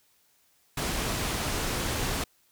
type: low-pass noise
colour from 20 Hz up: pink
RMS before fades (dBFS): -30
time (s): 0.77-2.24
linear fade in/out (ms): 5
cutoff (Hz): 12000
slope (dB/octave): 12
effects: white hiss -66 dBFS RMS until 2.51 s